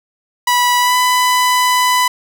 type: tone with pitch glide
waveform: sawtooth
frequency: 980 to 998.3 Hz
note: B5 to B5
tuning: -14 to +18 cents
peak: -7 dBFS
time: 0.47-2.08 s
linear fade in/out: 5 ms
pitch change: +32 cents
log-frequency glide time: 0.79-0.96 s
effects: none